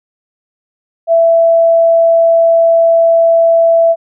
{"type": "tone", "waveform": "sine", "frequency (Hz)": 665, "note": "E5", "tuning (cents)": 15, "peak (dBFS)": -5, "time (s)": [1.07, 3.96], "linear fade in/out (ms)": 50, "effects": []}